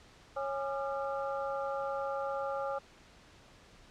harmonic tone with a mistuned harmonic, 275.1 Hz, C#4, 13 cents flat, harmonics 2 / 3 / 4 / 5, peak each -35 / -39 / -41 / -43 dBFS, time 0.36-2.79 s, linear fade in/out 10 ms, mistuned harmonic 4, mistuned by +150 cents, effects pink hiss -58 dBFS RMS until 3.9 s + low-pass 6000 Hz 12 dB/octave

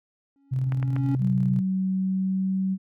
triangle tone with exponential growth, 277.2 Hz, C#4, in tune, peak -20 dBFS, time 0.36-1.15 s, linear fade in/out 1 ms, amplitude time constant 170 ms
sine tone with tremolo, 130 Hz, C3, 11 cents flat, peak -21 dBFS, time 0.51-1.61 s, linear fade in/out 20 ms, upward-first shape square, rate 19 Hz, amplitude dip 25%
clicks, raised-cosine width 0.5 ms, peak -20 dBFS, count 3, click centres 0.722 / 0.828 / 0.964 s
sine tone with pitch glide, 188.7 to 190.12 Hz, F#3 to F#3, +34 to +47 cents, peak -22 dBFS, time 1.19-2.78 s, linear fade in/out 50 ms, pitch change +13 cents, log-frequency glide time 1.93-2.57 s
effects none

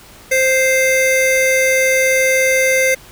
square tone pair together, 523.3 / 2093 Hz, C5 / C7, 0 / 0 cents, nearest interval 2 octaves, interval 2400 cents, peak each -15 dBFS, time 0.31-2.95 s, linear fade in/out 10 ms, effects pink hiss -41 dBFS RMS until 3.11 s

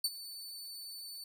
sawtooth tone with ADSR envelope, 4506 Hz, C#8, 28 cents sharp, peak -24 dBFS, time 0.04-1.24 s, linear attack 4 ms, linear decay 44 ms, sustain -17 dB, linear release 3 ms, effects none

